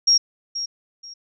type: tone with echo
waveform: sine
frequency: 5588 Hz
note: F8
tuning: in tune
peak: -12 dBFS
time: 0.07-0.18 s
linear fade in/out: 10 ms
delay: 480 ms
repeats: 2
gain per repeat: -12 dB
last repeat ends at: 1.14 s
effects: none